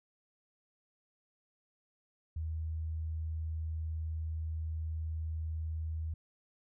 sine tone, 79.7 Hz, D#2, 42 cents sharp, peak -34 dBFS, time 2.36-6.14 s, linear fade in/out 5 ms, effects none

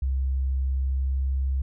sine tone with pitch glide, 66.2 to 66.7 Hz, C2 to C2, +21 to +34 cents, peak -22 dBFS, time 0.02-1.62 s, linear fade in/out 5 ms, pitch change +13 cents, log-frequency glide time 0.66-1.27 s, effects none

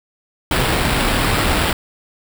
pink noise with sample-and-hold, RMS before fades -17 dBFS, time 0.51-1.73 s, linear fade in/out 2 ms, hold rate 6300 Hz, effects none

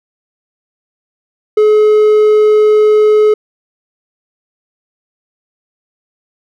triangle tone, 426 Hz, G#4, 44 cents sharp, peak -3 dBFS, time 1.57-3.34 s, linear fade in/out 5 ms, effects none

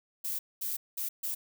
violet noise bursts at uneven times, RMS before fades -34 dBFS, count 4, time 0.24-0.39 / 0.61-0.77 / 0.97-1.09 / 1.23-1.35 s, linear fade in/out 10 ms, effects none

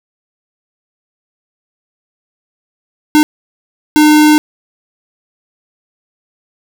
square tone bursts at uneven times, 303.1 Hz, D#4, 45 cents flat, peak -5 dBFS, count 2, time 3.15-3.23 / 3.96-4.38 s, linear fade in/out 0 ms, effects none

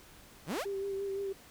sawtooth exponential sweep, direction up, 123.47 to 970 Hz, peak -29 dBFS, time 0.46-0.66 s, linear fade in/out 50 ms
sine tone with vibrato, 393.5 Hz, G4, 7 cents sharp, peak -33 dBFS, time 0.65-1.33 s, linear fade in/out 10 ms, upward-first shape sine, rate 5.8 Hz, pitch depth 26 cents each way
effects pink hiss -56 dBFS RMS until 1.5 s

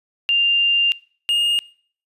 sine / triangle tone pair in turn, 2794 / 2838 Hz, F7 / F7, 0 / +27 cents, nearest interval unison, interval 27 cents, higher second, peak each -14 dBFS, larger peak neither, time 0.29-0.92 / 1.29-1.59 s, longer first, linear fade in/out 0 ms, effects noise-tail reverb RT60 0.5 s tail -22 dB re dry + resampled to 32000 Hz

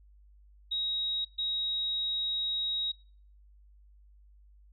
sine tone bursts at uneven times, 3800 Hz, A#7, 33 cents sharp, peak -29 dBFS, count 2, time 0.71-1.25 / 1.38-2.92 s, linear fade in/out 10 ms, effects noise-tail reverb RT60 0.5 s tail -25 dB re dry + added 50 Hz sine -55 dBFS peak until 4.72 s

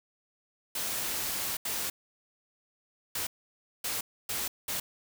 white noise bursts at uneven times, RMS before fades -33 dBFS, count 6, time 0.75-1.57 / 1.65-1.9 / 3.15-3.27 / 3.84-4.01 / 4.29-4.48 / 4.68-4.8 s, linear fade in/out 5 ms, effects none

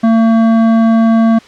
triangle tone with hard clipping, 226 Hz, A3, 47 cents sharp, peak -8 dBFS, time 0.03-1.39 s, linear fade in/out 10 ms, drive 15 dB, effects white hiss -39 dBFS RMS until 1.47 s + low-pass 4000 Hz 12 dB/octave

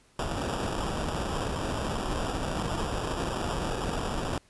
pink noise with sample-and-hold, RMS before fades -31 dBFS, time 0.19-4.38 s, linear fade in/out 2 ms, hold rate 2100 Hz, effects pink hiss -62 dBFS RMS until 4.49 s + resampled to 24000 Hz

